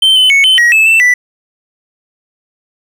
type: tone with pitch steps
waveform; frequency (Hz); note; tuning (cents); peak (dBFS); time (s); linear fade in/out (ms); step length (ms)
triangle; 3106 / 3036 / 2212 / 3062 / 1901 / 2612 / 2665 / 1975; G7 / F#7 / C#7 / G7 / A#6 / E7 / E7 / B6; -17 / +44 / -4 / -41 / +33 / -17 / +18 / 0; -3; 0.02-1.14; 5; 140
effects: none